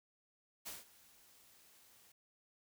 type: noise with ADSR envelope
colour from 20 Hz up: white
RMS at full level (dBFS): -45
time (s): 0.65-2.12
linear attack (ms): 20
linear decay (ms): 170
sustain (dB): -20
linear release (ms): 4
effects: none

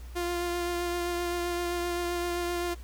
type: tone with vibrato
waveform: sawtooth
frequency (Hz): 349.2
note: F4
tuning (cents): 0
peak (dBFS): -25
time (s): 0.15-2.75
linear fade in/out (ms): 20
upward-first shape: triangle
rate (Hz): 7.7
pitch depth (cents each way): 16
effects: added 60 Hz sine -40 dBFS peak until 2.83 s + pink hiss -55 dBFS RMS until 2.83 s

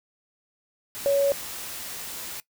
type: tone in noise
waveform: sine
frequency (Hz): 560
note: C#5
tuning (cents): +18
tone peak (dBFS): -18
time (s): 1.06-1.32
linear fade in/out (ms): 0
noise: white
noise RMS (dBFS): -36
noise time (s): 0.95-2.4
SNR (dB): +15
effects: noise-tail reverb RT60 0.1 s tail -19 dB re dry

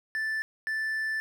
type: tone pair in turn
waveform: triangle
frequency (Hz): 1760 / 1760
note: A6 / A6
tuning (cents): 0 / 0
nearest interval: unison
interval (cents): 0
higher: neither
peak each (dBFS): -26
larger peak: neither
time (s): 0.15-0.42 / 0.67-1.2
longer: second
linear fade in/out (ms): 0
effects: none

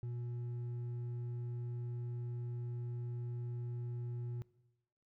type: tone with hard clipping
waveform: sine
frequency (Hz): 120.3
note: B2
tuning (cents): -45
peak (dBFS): -40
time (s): 0.03-4.42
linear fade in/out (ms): 0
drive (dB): 4
effects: noise-tail reverb RT60 1.0 s tail -21 dB re dry

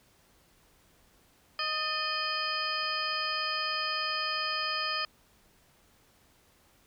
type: harmonic tone with a mistuned harmonic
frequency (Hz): 622.3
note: D#5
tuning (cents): 0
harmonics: 1 / 2 / 3 / 4 / 5 / 7 / 8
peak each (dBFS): -43 / -34 / -38 / -37 / -38 / -40 / -35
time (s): 1.59-5.05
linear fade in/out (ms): 2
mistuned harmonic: 3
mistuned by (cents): -71
effects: pink hiss -64 dBFS RMS until 6.86 s

